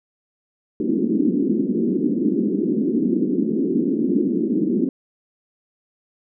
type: band-pass noise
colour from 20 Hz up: pink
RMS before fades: -20 dBFS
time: 0.8-4.89 s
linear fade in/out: 2 ms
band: 200 to 370 Hz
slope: 48 dB/octave
effects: none